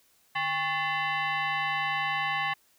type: tone with frequency modulation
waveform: sine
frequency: 149.9 Hz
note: D3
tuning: 36 cents sharp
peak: -26 dBFS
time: 0.35-2.54 s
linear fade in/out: 10 ms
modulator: 950 Hz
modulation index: 2.6
effects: white hiss -65 dBFS RMS until 2.78 s